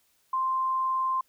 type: tone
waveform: sine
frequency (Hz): 1046.5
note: C6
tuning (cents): 0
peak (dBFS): -24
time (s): 0.33-1.21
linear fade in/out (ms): 5
effects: white hiss -68 dBFS RMS until 1.28 s